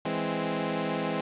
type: chord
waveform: 15% pulse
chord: E augmented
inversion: none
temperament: equal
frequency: 164.81 / 207.7 / 261.6 Hz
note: E3 / G#3 / B#3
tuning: 0 / 0 / 0 cents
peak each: -26 dBFS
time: 0.05-1.21 s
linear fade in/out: 5 ms
effects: resampled to 8000 Hz + 8-bit